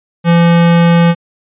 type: tone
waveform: square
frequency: 170 Hz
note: F3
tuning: 46 cents flat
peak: -6 dBFS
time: 0.24-1.15 s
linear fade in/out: 50 ms
effects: resampled to 8000 Hz